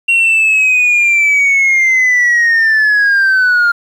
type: linear sweep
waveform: sine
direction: down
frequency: 2752 to 1396.9 Hz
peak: -5 dBFS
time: 0.08-3.72 s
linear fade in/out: 10 ms
effects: tanh soft clip ceiling -6 dBFS + 7-bit